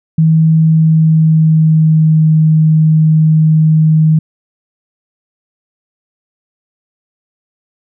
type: tone with pitch glide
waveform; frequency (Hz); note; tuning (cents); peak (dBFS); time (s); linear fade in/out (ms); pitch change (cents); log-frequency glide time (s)
sine; 160 to 157.07; D#3 to D#3; +49 to +17; -5; 0.18-4.19; 5; -32; 0.55-2.29
effects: none